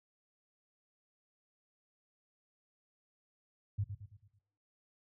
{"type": "tone with echo", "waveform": "sine", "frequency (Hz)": 101.4, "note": "G#2", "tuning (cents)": -41, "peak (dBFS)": -30, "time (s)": [3.78, 3.84], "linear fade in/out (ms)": 10, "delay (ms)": 110, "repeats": 5, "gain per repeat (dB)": -7, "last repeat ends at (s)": 4.39, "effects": ["noise-tail reverb RT60 0.6 s tail -18 dB re dry", "high-pass 60 Hz 12 dB/octave"]}